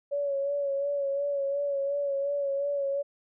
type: tone with vibrato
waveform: sine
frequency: 562 Hz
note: C#5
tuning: 24 cents sharp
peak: -26 dBFS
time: 0.11-3.03 s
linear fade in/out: 20 ms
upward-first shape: sine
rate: 2.8 Hz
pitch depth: 35 cents each way
effects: none